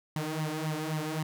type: tone with flanger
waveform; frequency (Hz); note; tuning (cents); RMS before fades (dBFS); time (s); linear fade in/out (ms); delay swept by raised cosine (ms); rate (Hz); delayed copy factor
sawtooth; 155.56; D#3; 0; -33; 0.16-1.23; 2; 0.98 to 4.08; 3.8; +0.75
effects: none